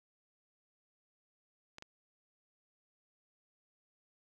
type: clicks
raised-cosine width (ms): 0.2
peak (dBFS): -30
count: 2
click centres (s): 1.784 / 1.824
effects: none